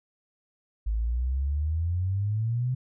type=exponential sweep; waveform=sine; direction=up; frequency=52.2 to 129.9 Hz; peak=-24 dBFS; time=0.86-2.75 s; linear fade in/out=10 ms; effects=none